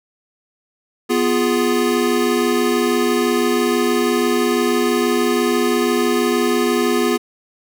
square chord, F diminished, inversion second, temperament equal, 246.9 / 349.2 / 415.3 Hz, Cb4 / F4 / Ab4, 0 / 0 / 0 cents, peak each -20 dBFS, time 1.09-7.18 s, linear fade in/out 20 ms, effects none

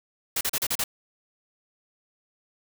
white noise bursts, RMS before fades -26 dBFS, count 6, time 0.36-0.84 s, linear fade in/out 5 ms, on 50 ms, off 36 ms, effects none

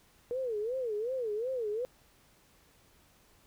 sine tone with vibrato, 467.7 Hz, A#4, 6 cents sharp, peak -31 dBFS, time 0.31-1.85 s, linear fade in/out 0 ms, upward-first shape sine, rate 2.7 Hz, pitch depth 210 cents each way, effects pink hiss -64 dBFS RMS until 3.46 s

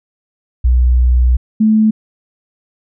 sine tone pair in turn, 61.74 / 217.3 Hz, B1 / A3, 0 / -21 cents, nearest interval octave + minor seventh, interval 2179 cents, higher second, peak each -7 dBFS, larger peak neither, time 0.64-1.37 / 1.6-1.91 s, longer first, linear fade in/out 10 ms, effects none

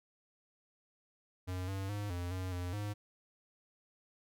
square tone with pitch steps, 91.7 / 96.8 / 103 / 88.1 / 92.6 / 89.1 / 103.7 Hz, F#2 / G2 / G#2 / F2 / F#2 / F2 / G#2, -15 / -21 / -14 / +16 / +2 / +35 / -2 cents, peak -37 dBFS, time 1.47-2.94 s, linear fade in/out 20 ms, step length 210 ms, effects none

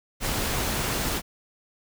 pink noise, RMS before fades -27 dBFS, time 0.2-1.22 s, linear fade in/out 50 ms, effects none

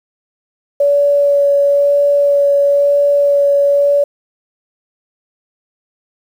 sine tone with vibrato, 569 Hz, C#5, 45 cents sharp, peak -8 dBFS, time 0.8-4.04 s, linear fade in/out 5 ms, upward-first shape sine, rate 1 Hz, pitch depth 10 cents each way, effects 7-bit

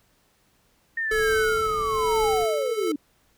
sine linear sweep, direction down, 1849 to 277.2 Hz, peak -24 dBFS, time 0.97-2.96 s, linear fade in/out 5 ms
square tone with tremolo, 438.1 Hz, A4, 7 cents flat, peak -21 dBFS, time 1.11-2.92 s, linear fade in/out 5 ms, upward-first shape sine, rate 1.1 Hz, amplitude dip 60%
brown noise, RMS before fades -39 dBFS, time 1.11-2.45 s, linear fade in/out 10 ms
effects pink hiss -64 dBFS RMS until 3.37 s

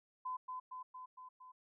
sine tone with echo, 1016 Hz, B5, 49 cents sharp, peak -38 dBFS, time 0.25-0.37 s, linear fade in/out 10 ms, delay 230 ms, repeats 5, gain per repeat -3 dB, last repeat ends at 1.52 s, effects none

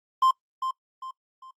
triangle tone with echo, 1046.5 Hz, C6, in tune, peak -15 dBFS, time 0.22-0.31 s, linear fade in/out 5 ms, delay 400 ms, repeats 3, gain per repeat -9 dB, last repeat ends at 1.51 s, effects noise-tail reverb RT60 0.1 s tail -22 dB re dry + Opus 32 kbps

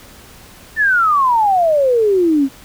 sine exponential sweep, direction down, 1808 to 261.6 Hz, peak -10 dBFS, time 0.76-2.49 s, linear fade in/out 50 ms, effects pink hiss -41 dBFS RMS until 2.64 s

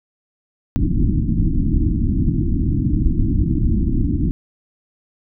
pink low-pass noise, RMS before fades -17 dBFS, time 0.76-4.31 s, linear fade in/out 0 ms, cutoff 330 Hz, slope 96 dB/octave, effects none

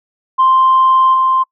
sine tone with level steps, 1046.5 Hz, C6, in tune, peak -6 / -9 dBFS, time 0.38-1.44 s, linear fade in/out 20 ms, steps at 1.13 s, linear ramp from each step 20 ms, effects noise-tail reverb RT60 0.1 s tail -26 dB re dry + tanh soft clip ceiling -3 dBFS

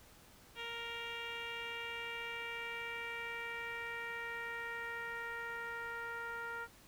10% pulse tone with low-pass filter sweep, 466.2 Hz, A#4, in tune, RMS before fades -43 dBFS, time 0.55-6.68 s, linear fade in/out 50 ms, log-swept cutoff 3200 to 1500 Hz, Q 2.8, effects pink hiss -61 dBFS RMS until 6.87 s

